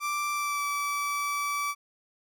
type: tone with pitch glide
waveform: 30% pulse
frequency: 1174.7 to 1153.9 Hz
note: D6 to D6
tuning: 0 to -31 cents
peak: -25 dBFS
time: 0-1.75 s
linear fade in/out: 50 ms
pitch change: -31 cents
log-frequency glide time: 0.33-0.65 s
effects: none